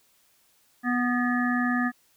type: harmonic tone with a mistuned harmonic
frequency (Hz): 245.7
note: B3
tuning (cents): -9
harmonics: 1 / 3 / 5 / 7 / 8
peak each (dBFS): -24 / -33 / -32 / -29 / -37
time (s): 0.83-1.92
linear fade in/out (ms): 50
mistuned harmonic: 8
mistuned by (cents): -63
effects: white hiss -64 dBFS RMS until 2.16 s